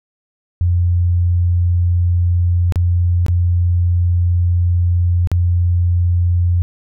sine tone with dropouts, 87.7 Hz, F2, 8 cents sharp, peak -11 dBFS, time 0.61-6.62 s, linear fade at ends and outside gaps 0 ms, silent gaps 2.723-2.758 / 3.264-3.283 / 5.273-5.316 s, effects none

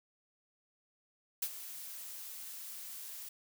blue noise with ADSR envelope, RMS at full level -33 dBFS, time 1.42-3.29 s, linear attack 5 ms, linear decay 58 ms, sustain -13 dB, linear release 6 ms, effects none

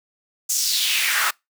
pink noise with high-pass filter sweep, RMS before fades -21 dBFS, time 0.49-1.31 s, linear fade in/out 10 ms, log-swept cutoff 7200 to 1200 Hz, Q 2.8, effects noise-tail reverb RT60 0.2 s tail -25 dB re dry

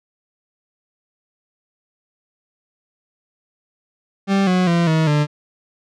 40% pulse tone with pitch steps, 196 / 182.87 / 170.63 / 159.2 / 148.54 Hz, G3 / F#3 / F3 / D#3 / D3, 0 / -20 / -40 / +40 / +20 cents, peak -13 dBFS, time 4.27-5.27 s, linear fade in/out 50 ms, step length 200 ms, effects low-pass 5000 Hz 12 dB/octave

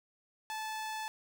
sawtooth tone with notch filter, 871 Hz, A5, 18 cents flat, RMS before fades -39 dBFS, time 0.5-1.08 s, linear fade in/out 0 ms, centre 12000 Hz, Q 2, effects none

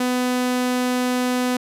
sawtooth tone, 250 Hz, B3, 21 cents sharp, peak -15 dBFS, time 0-1.57 s, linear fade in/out 5 ms, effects resampled to 32000 Hz

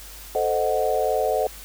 sine chord, A diminished seventh, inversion none, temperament equal, 440 / 523.3 / 622.3 / 740 Hz, A4 / C5 / Eb5 / Gb5, 0 / 0 / 0 / 0 cents, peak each -25 dBFS, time 0.35-1.47 s, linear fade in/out 2 ms, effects added 50 Hz sine -43 dBFS peak until 1.64 s + white hiss -42 dBFS RMS until 1.64 s

